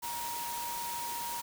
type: tone in noise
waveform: sine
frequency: 945 Hz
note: A#5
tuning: 23 cents sharp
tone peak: -37 dBFS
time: 0.02-1.42 s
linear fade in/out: 20 ms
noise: white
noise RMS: -40 dBFS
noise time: 0.02-1.42 s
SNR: 0 dB
effects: none